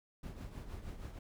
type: noise with tremolo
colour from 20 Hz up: brown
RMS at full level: -43 dBFS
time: 0.23-1.19 s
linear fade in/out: 5 ms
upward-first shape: triangle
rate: 6.4 Hz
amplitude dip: 65%
effects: none